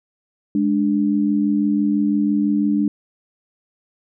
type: tone pair together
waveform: sine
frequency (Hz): 207.7 / 293.7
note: G#3 / D4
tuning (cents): 0 / 0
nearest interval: tritone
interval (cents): 600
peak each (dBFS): -18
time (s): 0.55-2.88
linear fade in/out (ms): 2
effects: none